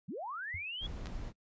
sine linear sweep, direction up, 130.81 to 3414 Hz, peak -38 dBFS, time 0.08-0.87 s, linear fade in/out 10 ms
sine tone with exponential decay, 86.4 Hz, F2, 18 cents flat, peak -37 dBFS, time 0.54-0.65 s, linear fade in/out 5 ms, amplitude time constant 23 ms
brown noise, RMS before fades -41 dBFS, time 0.8-1.33 s, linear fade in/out 50 ms
clicks, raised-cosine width 0.2 ms, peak -29 dBFS, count 2, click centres 1.058 / 1.07 s
effects noise-tail reverb RT60 0.1 s tail -24 dB re dry + resampled to 16000 Hz

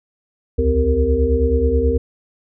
sine tone cluster, 65.9 / 75.2 / 256.2 / 392.3 / 461.7 Hz, C2 / D2 / C4 / G4 / A#4, +13 / +42 / -36 / +1 / -17 cents, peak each -19 / -18 / -23 / -26 / -18 dBFS, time 0.58-1.98 s, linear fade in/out 10 ms, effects none

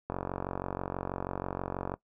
click train, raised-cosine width 1 ms, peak -19 dBFS, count 86, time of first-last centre 0.1-1.94 s, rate 46.2 Hz, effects noise-tail reverb RT60 0.1 s tail -19 dB re dry

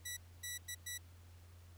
10% pulse tone bursts at uneven times, 1955 Hz, B6, 18 cents flat, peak -33 dBFS, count 4, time 0.05-0.17 / 0.43-0.58 / 0.68-0.75 / 0.86-0.98 s, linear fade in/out 10 ms, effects added 87 Hz sine -56 dBFS peak until 1.77 s + pink hiss -67 dBFS RMS until 1.77 s

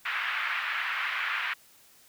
pink band-pass noise, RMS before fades -31 dBFS, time 0.05-1.54 s, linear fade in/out 10 ms, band 1300 to 2600 Hz, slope 24 dB/octave, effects white hiss -58 dBFS RMS until 2.08 s

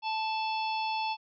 harmonic tone with a mistuned harmonic, 880 Hz, A5, in tune, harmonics 1 / 3 / 4 / 5 / 6, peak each -30 / -37 / -42 / -42 / -46 dBFS, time 0.02-1.17 s, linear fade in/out 50 ms, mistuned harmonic 4, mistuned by -50 cents, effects none

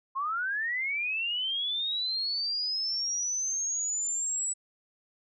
sine linear sweep, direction up, 1046.5 to 7902 Hz, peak -28 dBFS, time 0.15-4.54 s, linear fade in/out 20 ms, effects none

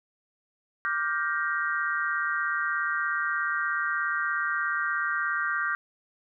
sine chord, G minor seventh, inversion second, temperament just, 1176 / 1411.2 / 1568 / 1881.6 Hz, D6 / F6 / G6 / Bb6, +2 / +18 / 0 / +16 cents, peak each -31 / -31 / -29 / -34 dBFS, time 0.85-5.75 s, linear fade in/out 0 ms, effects none

